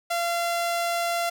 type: tone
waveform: sawtooth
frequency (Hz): 686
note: F5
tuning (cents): -31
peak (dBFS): -20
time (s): 0.1-1.3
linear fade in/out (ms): 10
effects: none